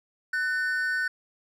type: tone pair together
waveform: triangle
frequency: 1498.7 / 1800 Hz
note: F#6 / A6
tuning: +22 / +39 cents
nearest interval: minor third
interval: 317 cents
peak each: -24 / -29 dBFS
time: 0.33-1.08 s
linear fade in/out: 5 ms
effects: none